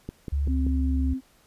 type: click train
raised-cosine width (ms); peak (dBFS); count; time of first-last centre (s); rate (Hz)
3; -20; 4; 0.09-0.667; 5.2
type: tone with pitch glide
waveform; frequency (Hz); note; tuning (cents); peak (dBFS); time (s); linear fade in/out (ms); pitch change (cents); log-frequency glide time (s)
sine; 70.7 to 70.25; C#2 to C#2; +35 to +24; -22; 0.32-1.14; 10; -11; 0.65-0.93
type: tone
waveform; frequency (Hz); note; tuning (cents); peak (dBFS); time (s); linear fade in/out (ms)
sine; 261.6; C4; 0; -27; 0.46-1.21; 50
effects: pink hiss -60 dBFS RMS until 1.46 s + resampled to 32000 Hz